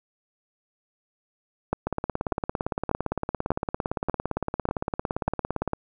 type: two click trains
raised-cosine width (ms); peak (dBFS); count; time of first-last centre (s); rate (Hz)
1; -12 / -9; 69 / 7; 1.87-5.734 / 1.73-5.28; 17.6 / 1.69
effects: none